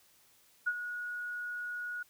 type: tone with ADSR envelope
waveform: sine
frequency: 1454 Hz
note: F#6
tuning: 31 cents flat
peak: -26 dBFS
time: 0.66-2.03 s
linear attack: 16 ms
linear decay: 51 ms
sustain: -10 dB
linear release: 6 ms
effects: white hiss -65 dBFS RMS until 2.09 s